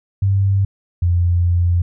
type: tone pair in turn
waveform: sine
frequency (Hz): 98 / 87.33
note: G2 / F2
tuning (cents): 0 / 0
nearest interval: major second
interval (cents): 200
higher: first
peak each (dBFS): -12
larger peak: neither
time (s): 0.22-0.65 / 1.02-1.82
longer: second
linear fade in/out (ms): 5
effects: none